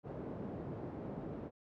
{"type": "band-pass noise", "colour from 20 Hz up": "pink", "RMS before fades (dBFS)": -44, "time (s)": [0.03, 1.51], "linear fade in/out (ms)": 50, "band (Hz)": [120, 550], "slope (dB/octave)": 12, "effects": []}